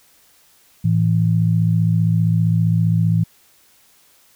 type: tone pair together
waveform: sine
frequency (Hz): 110 / 165.21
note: A2 / E3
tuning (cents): 0 / +4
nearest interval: perfect fifth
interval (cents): 704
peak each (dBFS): -16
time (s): 0.84-3.24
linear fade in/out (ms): 10
effects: white hiss -54 dBFS RMS until 4.35 s